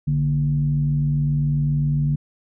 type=tone with frequency modulation; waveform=sine; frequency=146.5 Hz; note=D3; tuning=4 cents flat; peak=-17 dBFS; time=0.07-2.16 s; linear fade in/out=10 ms; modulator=87.5 Hz; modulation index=0.48; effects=none